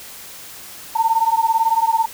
sine beating tone pair, 895 / 913 Hz, A5 / A#5, +29 / -36 cents, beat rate 18 Hz, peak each -17 dBFS, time 0.95-2.06 s, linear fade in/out 10 ms, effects white hiss -37 dBFS RMS until 2.13 s

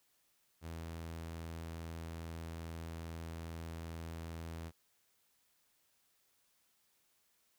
sawtooth tone, 82.4 Hz, E2, in tune, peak -39 dBFS, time 0.61-4.72 s, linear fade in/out 50 ms, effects white hiss -75 dBFS RMS until 7.58 s

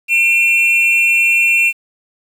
triangle tone pair together, 2397 / 2706 Hz, D7 / E7, +35 / +45 cents, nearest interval major second, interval 210 cents, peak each -12 / -10 dBFS, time 0.08-1.73 s, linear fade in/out 50 ms, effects 7-bit

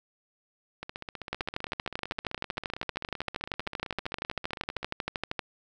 two click trains, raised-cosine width 0.3 ms, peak -21 / -14 dBFS, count 63 / 53, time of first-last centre 0.83-4.83 / 1.33-5.393 s, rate 15.5 / 12.8 Hz, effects none

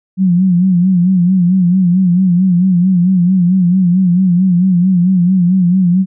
sine tone with vibrato, 181.5 Hz, F#3, 33 cents flat, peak -7 dBFS, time 0.17-6.06 s, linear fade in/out 50 ms, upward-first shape sine, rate 4.5 Hz, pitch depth 88 cents each way, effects none

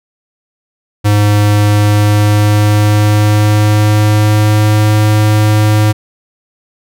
square tone with pitch glide, 103.83 to 106.5 Hz, G#2 to G#2, 0 to +44 cents, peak -7 dBFS, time 1.04-5.93 s, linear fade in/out 20 ms, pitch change +44 cents, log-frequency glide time 1.4-4.97 s, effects none

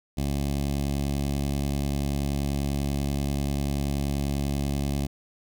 15% pulse tone with notch filter, 70.3 Hz, C#2, 25 cents sharp, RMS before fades -27 dBFS, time 0.17-5.07 s, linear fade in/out 10 ms, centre 1400 Hz, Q 0.67, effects none

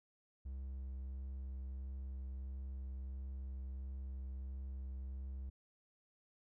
triangle tone with vibrato, 65.9 Hz, C2, 13 cents sharp, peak -40 dBFS, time 0.45-5.5 s, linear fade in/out 10 ms, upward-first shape triangle, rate 1.5 Hz, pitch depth 14 cents each way, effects none

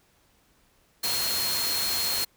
sine tone in noise, 4249 Hz, C8, 26 cents sharp, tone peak -28 dBFS, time 1.03-2.25 s, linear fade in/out 10 ms, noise white, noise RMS -29 dBFS, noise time 1.03-2.25 s, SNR -2 dB, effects pink hiss -64 dBFS RMS until 2.36 s

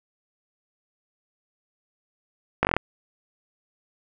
slowing click train, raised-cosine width 0.5 ms, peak -4 dBFS, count 7, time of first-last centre 2.63-2.766 s, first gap 19 ms, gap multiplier 1.07, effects none

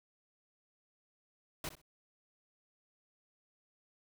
pink noise with echo, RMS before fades -40 dBFS, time 1.64-1.69 s, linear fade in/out 2 ms, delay 63 ms, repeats 2, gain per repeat -14 dB, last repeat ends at 1.816 s, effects none

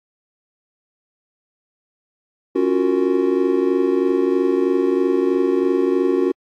triangle chord, Gb major seventh, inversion second, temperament just, 277.5 / 346.9 / 370 / 462.5 Hz, Db4 / F4 / Gb4 / Bb4, +2 / -12 / 0 / -14 cents, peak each -19 / -20 / -16 / -22 dBFS, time 2.55-6.32 s, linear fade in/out 10 ms, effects AAC 64 kbps

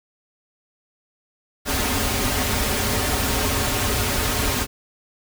pink noise with comb filter, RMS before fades -22 dBFS, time 1.65-4.67 s, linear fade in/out 50 ms, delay 6 ms, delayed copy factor -0.7, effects none

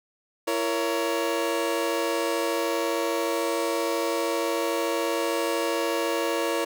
30% pulse chord, A# diminished, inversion second, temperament just, 335.6 / 466.2 / 559.4 Hz, E4 / A#4 / C#5, +31 / 0 / +16 cents, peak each -26 dBFS, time 0.47-6.65 s, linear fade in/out 10 ms, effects none

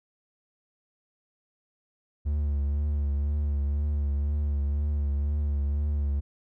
triangle tone with vibrato, 72.3 Hz, D2, 27 cents flat, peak -22 dBFS, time 2.25-6.21 s, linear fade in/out 20 ms, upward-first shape triangle, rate 2 Hz, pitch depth 48 cents each way, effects none

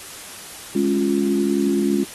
sine chord, Db major, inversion second, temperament equal, 207.7 / 277.2 / 349.2 Hz, Ab3 / Db4 / F4, 0 / 0 / 0 cents, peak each -21 dBFS, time 0.75-2.04 s, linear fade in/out 5 ms, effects white hiss -37 dBFS RMS until 2.14 s + AAC 32 kbps

